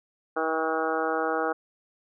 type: harmonic tone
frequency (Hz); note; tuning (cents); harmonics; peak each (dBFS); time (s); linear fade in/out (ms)
160; D#3; +49; 2 / 3 / 4 / 5 / 6 / 7 / 8 / 9 / 10; -33 / -29 / -33 / -31 / -43 / -35 / -33 / -33 / -44; 0.36-1.53; 10
effects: none